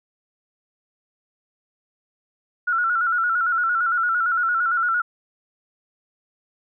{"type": "tone with vibrato", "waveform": "sine", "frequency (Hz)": 1396.9, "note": "F6", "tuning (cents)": 0, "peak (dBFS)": -18, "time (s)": [2.67, 5.02], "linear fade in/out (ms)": 10, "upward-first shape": "square", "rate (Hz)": 8.8, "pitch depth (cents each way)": 64, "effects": []}